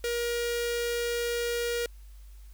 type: tone with notch filter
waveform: sawtooth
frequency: 474.6 Hz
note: A#4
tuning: 31 cents sharp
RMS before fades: -30 dBFS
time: 0.04-1.86 s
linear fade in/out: 2 ms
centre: 970 Hz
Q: 1.8
effects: added 50 Hz sine -45 dBFS peak until 2.53 s + white hiss -63 dBFS RMS until 2.53 s